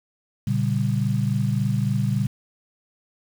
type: chord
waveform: sine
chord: G diminished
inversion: first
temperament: just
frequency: 117.6 / 141.12 / 196 Hz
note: Bb2 / Db3 / G3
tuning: +16 / +31 / 0 cents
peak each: -23 / -24 / -25 dBFS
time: 0.47-2.27 s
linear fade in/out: 5 ms
effects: 7-bit